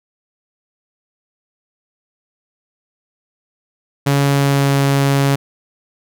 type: tone with pitch glide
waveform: sawtooth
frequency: 140.5 to 138.89 Hz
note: C#3 to C#3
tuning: +24 to +4 cents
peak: -8 dBFS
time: 4.06-5.36 s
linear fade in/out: 10 ms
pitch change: -20 cents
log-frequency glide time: 4.22-4.79 s
effects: none